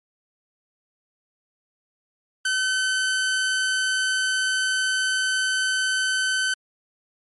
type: tone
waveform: sawtooth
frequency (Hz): 1526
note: G6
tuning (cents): -47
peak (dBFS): -17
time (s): 2.45-6.54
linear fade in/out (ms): 5
effects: MP3 48 kbps